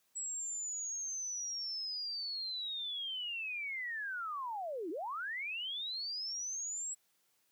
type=linear two-way sweep; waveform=sine; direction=down then up; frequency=7800 to 298.4 to 7800 Hz; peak=-37 dBFS; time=0.15-6.95 s; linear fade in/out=20 ms; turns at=4.9 s; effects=white hiss -75 dBFS RMS until 7.51 s + high-pass 100 Hz 12 dB/octave